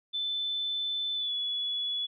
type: tone with pitch glide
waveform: sine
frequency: 3520 to 3404 Hz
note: A7 to G#7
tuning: 0 to +42 cents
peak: -29 dBFS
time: 0.13-2.07 s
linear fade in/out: 20 ms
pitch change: -58 cents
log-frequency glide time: 1.15-1.33 s
effects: none